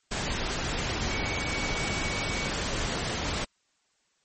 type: tone in noise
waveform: sine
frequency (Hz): 2253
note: C#7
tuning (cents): +28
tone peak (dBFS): -34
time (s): 1.1-2.49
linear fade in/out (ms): 10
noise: pink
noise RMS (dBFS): -30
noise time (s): 0.11-3.45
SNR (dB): -7
effects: white hiss -71 dBFS RMS until 4.24 s + MP3 32 kbps